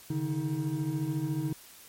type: tone cluster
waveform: triangle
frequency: 138.8 / 152.8 / 315.7 Hz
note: C#3 / D#3 / D#4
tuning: +3 / -31 / +25 cents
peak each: -31 dBFS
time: 0.1-1.53 s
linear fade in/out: 5 ms
effects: white hiss -52 dBFS RMS until 1.88 s + MP3 64 kbps